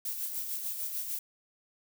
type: noise with tremolo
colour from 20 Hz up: violet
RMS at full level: -34 dBFS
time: 0.05-1.19 s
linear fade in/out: 2 ms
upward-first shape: sine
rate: 6.7 Hz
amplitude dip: 45%
effects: none